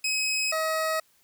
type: tone pair in turn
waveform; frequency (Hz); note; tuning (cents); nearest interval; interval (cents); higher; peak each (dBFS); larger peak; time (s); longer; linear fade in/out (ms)
20% pulse; 2544 / 636; D#7 / D#5; +38 / +38; 2 octaves; 2400; first; -20; neither; 0.04-0.52 / 0.52-1; neither; 5
effects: white hiss -64 dBFS RMS until 1.23 s